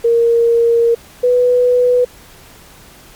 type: tone pair in turn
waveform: sine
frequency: 466.3 / 494 Hz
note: A#4 / B4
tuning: +1 / 0 cents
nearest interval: minor second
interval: 99 cents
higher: second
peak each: -8 dBFS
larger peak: neither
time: 0.04-0.95 / 1.23-2.05 s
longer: first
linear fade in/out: 10 ms
effects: pink hiss -41 dBFS RMS until 3.15 s + MP3 96 kbps

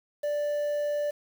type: tone with quantisation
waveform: triangle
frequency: 587.3 Hz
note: D5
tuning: in tune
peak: -24 dBFS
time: 0.23-1.11 s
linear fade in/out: 10 ms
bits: 8
effects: none

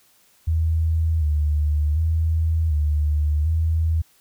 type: tone with vibrato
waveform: sine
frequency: 77.78 Hz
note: D#2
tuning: in tune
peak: -17 dBFS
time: 0.47-4.02 s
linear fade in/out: 10 ms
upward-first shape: square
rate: 0.67 Hz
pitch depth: 65 cents each way
effects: white hiss -58 dBFS RMS until 4.2 s

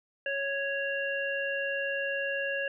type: harmonic tone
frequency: 554 Hz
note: C#5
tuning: 1 cent flat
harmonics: 1 / 3 / 5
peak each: -33 / -32 / -36 dBFS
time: 0.26-2.68 s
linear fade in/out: 2 ms
effects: none

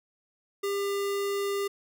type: tone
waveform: square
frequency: 400.1 Hz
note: G4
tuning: 35 cents sharp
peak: -28 dBFS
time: 0.63-1.68 s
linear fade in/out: 10 ms
effects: none

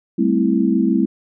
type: chord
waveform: sine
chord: A minor seventh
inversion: third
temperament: equal with one note detuned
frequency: 196 / 221.7 / 261.6 / 329.6 Hz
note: G3 / A3 / C4 / E4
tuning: 0 / +13 / 0 / 0 cents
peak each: -19 dBFS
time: 0.18-1.06 s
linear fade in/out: 10 ms
effects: none

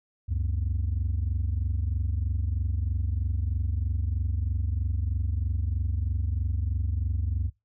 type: tone pair together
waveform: sine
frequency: 69.1 / 92.24 Hz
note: C#2 / F#2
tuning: -5 / -5 cents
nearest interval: perfect fourth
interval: 500 cents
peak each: -26 dBFS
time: 0.28-7.5 s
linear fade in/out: 20 ms
effects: noise-tail reverb RT60 0.2 s tail -20 dB re dry + tanh soft clip ceiling -21 dBFS

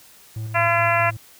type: tone with tremolo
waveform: triangle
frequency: 110 Hz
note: A2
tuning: in tune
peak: -24 dBFS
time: 0.36-1.17 s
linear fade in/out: 5 ms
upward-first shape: square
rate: 4.7 Hz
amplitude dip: 30%
type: harmonic tone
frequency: 340 Hz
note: F4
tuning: 46 cents flat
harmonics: 2 / 3 / 4 / 5 / 6 / 7 / 8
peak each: -21 / -23 / -24 / -25 / -26 / -26 / -27 dBFS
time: 0.54-1.11 s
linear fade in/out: 20 ms
effects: white hiss -49 dBFS RMS until 1.39 s

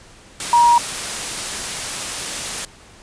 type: tone in noise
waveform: sine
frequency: 950 Hz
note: A#5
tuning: 33 cents sharp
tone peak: -9 dBFS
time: 0.53-0.78 s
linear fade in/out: 2 ms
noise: white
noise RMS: -25 dBFS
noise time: 0.4-2.65 s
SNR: +13 dB
effects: pink hiss -45 dBFS RMS until 3.02 s + resampled to 22050 Hz

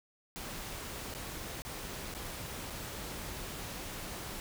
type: noise with dropouts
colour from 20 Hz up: pink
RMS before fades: -42 dBFS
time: 0.36-4.4 s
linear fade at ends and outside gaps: 0 ms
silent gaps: 1.14-1.149 / 1.62-1.65 / 2.14-2.148 / 2.701-2.705 s
effects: none

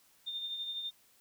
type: tone with tremolo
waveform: sine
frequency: 3623 Hz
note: A7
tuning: 50 cents sharp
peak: -34 dBFS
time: 0.26-0.91 s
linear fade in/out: 20 ms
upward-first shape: triangle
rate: 12 Hz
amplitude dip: 50%
effects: white hiss -66 dBFS RMS until 1.2 s

